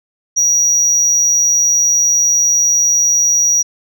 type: tone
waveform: sine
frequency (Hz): 5770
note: F#8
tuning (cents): -44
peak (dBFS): -7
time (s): 0.36-3.63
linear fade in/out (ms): 20
effects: tanh soft clip ceiling -8 dBFS